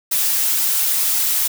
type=noise with flanger; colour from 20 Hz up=blue; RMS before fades=-18 dBFS; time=0.11-1.48 s; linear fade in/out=10 ms; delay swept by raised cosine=1.7 to 7.7 ms; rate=1.9 Hz; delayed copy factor=-0.5; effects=none